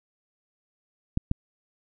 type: clicks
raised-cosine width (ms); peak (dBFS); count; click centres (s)
5; -11; 2; 1.174 / 1.314
effects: none